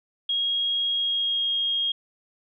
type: tone with pitch glide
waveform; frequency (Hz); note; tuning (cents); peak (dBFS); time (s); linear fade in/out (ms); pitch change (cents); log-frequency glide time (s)
sine; 3279 to 3253; G#7 to G#7; -23 to -37; -22; 0.29-1.92; 5; -14; 0.91-1.52
effects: none